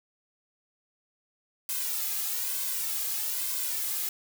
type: noise with flanger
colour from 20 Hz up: blue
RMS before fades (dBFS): -31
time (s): 1.69-4.09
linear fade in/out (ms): 2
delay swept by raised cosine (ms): 1.9 to 2.43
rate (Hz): 1.1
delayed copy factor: +0.85
effects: none